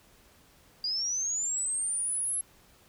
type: linear sweep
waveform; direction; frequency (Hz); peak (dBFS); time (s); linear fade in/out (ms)
sine; up; 4777 to 11100; -28; 0.84-2.41; 2
effects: pink hiss -60 dBFS RMS until 2.88 s